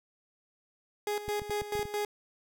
30% pulse tone with tremolo, 415.3 Hz, G#4, in tune, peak -27 dBFS, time 1.07-2.05 s, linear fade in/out 2 ms, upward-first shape square, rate 4.6 Hz, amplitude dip 70%
clicks, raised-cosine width 5 ms, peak -30 dBFS, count 7, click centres 1.282 / 1.419 / 1.497 / 1.619 / 1.753 / 1.794 / 1.854 s
effects none

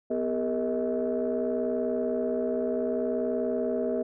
sine tone cluster, 247.9 / 403.9 / 464.5 / 636 Hz, B3 / G#4 / A#4 / D#5, +7 / -48 / -6 / +38 cents, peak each -30 dBFS, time 0.1-4.03 s, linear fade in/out 10 ms, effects tanh soft clip ceiling -19 dBFS

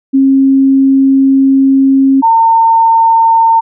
sine tone pair in turn, 270 / 908.2 Hz, C#4 / A#5, -45 / -45 cents, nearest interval octave + major sixth, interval 2100 cents, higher second, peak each -4 dBFS, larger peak neither, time 0.13-2.22 / 2.22-3.61 s, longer first, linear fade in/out 20 ms, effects none

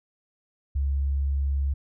sine tone, 69.3 Hz, C#2, in tune, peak -22 dBFS, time 0.75-1.74 s, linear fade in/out 10 ms, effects none

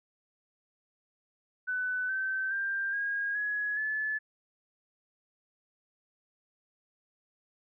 sine tone with pitch steps, 1500 / 1543.1 / 1587.4 / 1632.9 / 1679.8 / 1728 Hz, F#6 / G6 / G6 / G#6 / G#6 / A6, +23 / -28 / +21 / -30 / +19 / -32 cents, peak -29 dBFS, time 1.67-4.19 s, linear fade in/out 20 ms, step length 420 ms, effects none

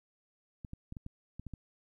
clicks, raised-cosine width 5 ms, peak -30 dBFS, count 8, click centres 0.648 / 0.734 / 0.924 / 0.968 / 1.064 / 1.396 / 1.467 / 1.537 s, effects 12-bit

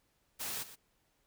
white noise with echo, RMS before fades -39 dBFS, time 0.39-0.64 s, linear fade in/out 20 ms, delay 120 ms, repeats 1, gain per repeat -13 dB, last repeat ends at 0.76 s, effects pink hiss -75 dBFS RMS until 1.26 s

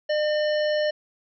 harmonic tone with a mistuned harmonic, 604 Hz, D5, 48 cents sharp, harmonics 1 / 3 / 5 / 7 / 9, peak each -21 / -31 / -35 / -38 / -40 dBFS, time 0.09-0.91 s, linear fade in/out 10 ms, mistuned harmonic 5, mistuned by -18 cents, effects none

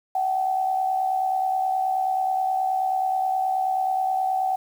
sine tone with amplitude modulation, 758 Hz, F#5, 42 cents sharp, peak -18 dBFS, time 0.15-4.56 s, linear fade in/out 5 ms, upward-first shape sine, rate 69.4 Hz, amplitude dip 55%, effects 8-bit

